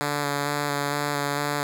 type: tone with vibrato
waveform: 5% pulse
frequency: 144.4 Hz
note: D3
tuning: 29 cents flat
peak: -13 dBFS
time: 0.01-1.63 s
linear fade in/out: 0 ms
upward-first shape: square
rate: 2.2 Hz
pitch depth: 14 cents each way
effects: none

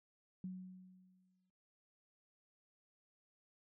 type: tone with exponential decay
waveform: sine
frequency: 185 Hz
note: F#3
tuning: in tune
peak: -40 dBFS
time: 0.44-1.5 s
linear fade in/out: 2 ms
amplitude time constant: 230 ms
effects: noise-tail reverb RT60 0.3 s tail -21 dB re dry

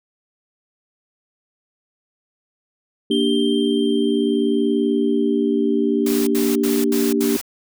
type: chord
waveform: sine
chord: G minor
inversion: first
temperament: equal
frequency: 233.1 / 293.7 / 392 Hz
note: Bb3 / D4 / G4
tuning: 0 / 0 / 0 cents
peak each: -20 dBFS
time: 3.1-7.37 s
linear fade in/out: 5 ms
type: tone with exponential decay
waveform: triangle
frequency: 3158 Hz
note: G7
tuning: 12 cents sharp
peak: -21 dBFS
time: 3.11-6.89 s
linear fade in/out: 2 ms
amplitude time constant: 820 ms
type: noise bursts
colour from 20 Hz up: white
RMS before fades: -28 dBFS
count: 5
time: 6.06-7.414 s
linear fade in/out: 5 ms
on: 210 ms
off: 76 ms
effects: none

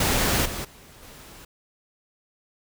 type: noise with level steps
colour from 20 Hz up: pink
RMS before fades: -22 / -32 / -49 / -45 dBFS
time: 0-1.45 s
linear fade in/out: 5 ms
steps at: 0.45 / 0.64 / 1.02 s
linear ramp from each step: 10 ms
effects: none

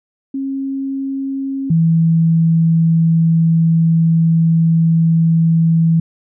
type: tone pair in turn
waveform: sine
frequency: 271.1 / 164.13 Hz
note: C#4 / E3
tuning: -38 / -7 cents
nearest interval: major sixth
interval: 869 cents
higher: first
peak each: -18 / -9 dBFS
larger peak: second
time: 0.34-1.7 / 1.7-6 s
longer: second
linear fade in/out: 5 ms
effects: none

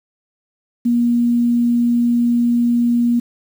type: tone with quantisation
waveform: sine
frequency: 238.4 Hz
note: A#3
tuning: 39 cents sharp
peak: -12 dBFS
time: 0.85-3.2 s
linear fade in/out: 10 ms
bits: 7
effects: none

